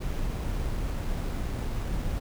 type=noise with sample-and-hold; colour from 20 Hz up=brown; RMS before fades=-30 dBFS; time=0-2.2 s; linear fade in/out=20 ms; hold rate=8820 Hz; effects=none